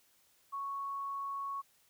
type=tone; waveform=sine; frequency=1108.7 Hz; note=C#6; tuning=in tune; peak=-36 dBFS; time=0.52-1.62 s; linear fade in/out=20 ms; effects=white hiss -69 dBFS RMS until 1.89 s